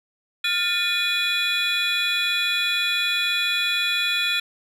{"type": "tone cluster", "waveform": "triangle", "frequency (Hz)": [1406, 1787, 2459, 3397, 3957], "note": ["F6", "A6", "D#7", "G#7", "B7"], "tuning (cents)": [11, 26, -21, 38, 3], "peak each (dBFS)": [-28, -29, -23, -23, -27], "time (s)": [0.44, 4.4], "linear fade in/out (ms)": 5, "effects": []}